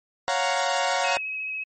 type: chord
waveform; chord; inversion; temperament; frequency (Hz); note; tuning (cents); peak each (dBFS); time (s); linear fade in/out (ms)
sawtooth; Gb major seventh; second; equal; 554.4 / 698.5 / 740 / 932.3; Db5 / F5 / Gb5 / Bb5; 0 / 0 / 0 / 0; -24; 0.28-1.17; 0
type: tone with vibrato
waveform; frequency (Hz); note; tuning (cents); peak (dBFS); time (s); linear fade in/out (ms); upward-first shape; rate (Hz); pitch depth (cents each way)
sine; 2554; D#7; +45; -28; 1.04-1.64; 10; sine; 14; 16
effects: MP3 32 kbps